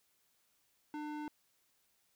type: tone with band-pass filter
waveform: square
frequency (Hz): 300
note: D4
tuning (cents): +37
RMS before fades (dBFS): -42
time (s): 0.94-1.28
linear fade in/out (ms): 0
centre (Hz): 710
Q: 0.76
effects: white hiss -75 dBFS RMS until 2.15 s